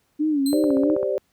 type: tone with vibrato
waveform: sine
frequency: 291.2 Hz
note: D4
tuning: 15 cents flat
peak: -18 dBFS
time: 0.19-0.96 s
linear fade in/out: 20 ms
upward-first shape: sine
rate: 3 Hz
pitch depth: 120 cents each way
type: tone with exponential decay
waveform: 20% pulse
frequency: 4100 Hz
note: C8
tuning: 36 cents flat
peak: -22 dBFS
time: 0.46-0.86 s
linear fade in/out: 2 ms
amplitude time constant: 86 ms
type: chord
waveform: sine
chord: G suspended fourth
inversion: none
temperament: equal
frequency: 392 / 523.3 / 587.3 Hz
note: G4 / C5 / D5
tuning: 0 / 0 / 0 cents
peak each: -25 dBFS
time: 0.53-1.18 s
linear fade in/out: 0 ms
type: click train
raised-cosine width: 1 ms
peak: -19 dBFS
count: 7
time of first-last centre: 0.64-1.03 s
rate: 15.4 Hz
effects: pink hiss -67 dBFS RMS until 1.32 s + high-pass 60 Hz 12 dB/octave